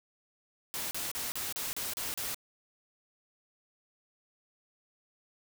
white noise bursts, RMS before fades -36 dBFS, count 8, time 0.74-2.345 s, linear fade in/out 0 ms, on 170 ms, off 35 ms, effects none

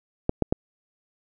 clicks, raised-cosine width 2 ms, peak -7 dBFS, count 3, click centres 0.294 / 0.423 / 0.525 s, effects none

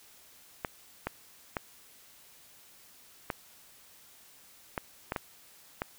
clicks, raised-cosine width 0.5 ms, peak -16 dBFS, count 8, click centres 0.648 / 1.07 / 1.568 / 3.302 / 4.778 / 5.121 / 5.162 / 5.819 s, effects white hiss -57 dBFS RMS until 5.98 s

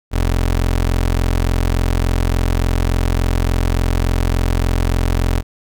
25% pulse tone, 43.48 Hz, F1, 7 cents flat, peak -10 dBFS, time 0.11-5.43 s, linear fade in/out 50 ms, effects none

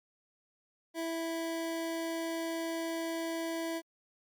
25% pulse tone, 329.6 Hz, E4, in tune, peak -30 dBFS, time 0.94-3.82 s, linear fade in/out 50 ms, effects Opus 48 kbps

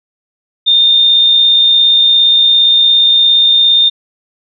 sine tone with amplitude modulation, 3631 Hz, A#7, 46 cents flat, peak -4 dBFS, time 0.66-3.9 s, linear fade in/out 20 ms, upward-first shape sine, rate 57.3 Hz, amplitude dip 25%, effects none

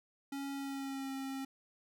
square tone with pitch glide, 277.2 to 269.2 Hz, C#4 to C4, 0 to +49 cents, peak -39 dBFS, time 0.32-1.45 s, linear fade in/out 5 ms, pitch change -51 cents, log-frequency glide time 0.54-1.1 s, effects none

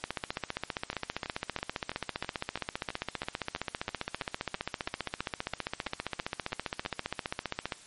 two click trains, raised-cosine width 0.3 ms, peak -15 / -20 dBFS, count 117 / 19, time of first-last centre 0.04-7.722 / 0.93-6.851 s, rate 15.1 / 3.04 Hz, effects white hiss -53 dBFS RMS until 7.86 s + MP3 48 kbps

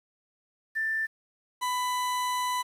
sine / 40% pulse tone pair in turn, 1775 / 996.2 Hz, A6 / B5, +15 / +15 cents, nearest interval minor seventh, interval 1000 cents, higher first, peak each -26 / -26 dBFS, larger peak neither, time 0.75-1.07 / 1.61-2.63 s, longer second, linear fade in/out 20 ms, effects resampled to 32000 Hz + 9-bit

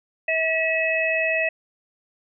harmonic tone, 645 Hz, E5, 38 cents flat, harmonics 1 / 3 / 4, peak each -24 / -25 / -23 dBFS, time 0.28-1.49 s, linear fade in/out 5 ms, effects none

